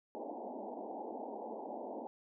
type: band-pass noise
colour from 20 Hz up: white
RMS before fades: -44 dBFS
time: 0.15-2.07 s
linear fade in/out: 0 ms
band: 210 to 900 Hz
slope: 96 dB/octave
effects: none